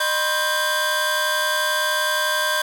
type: tone cluster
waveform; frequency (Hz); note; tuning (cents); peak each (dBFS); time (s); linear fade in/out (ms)
45% pulse; 613 / 994 / 1065 / 1578 / 3441; D#5 / B5 / C6 / G6 / A7; -26 / +11 / +30 / +11 / -39; -27 / -29 / -28 / -22 / -28; 0-2.62; 5
effects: none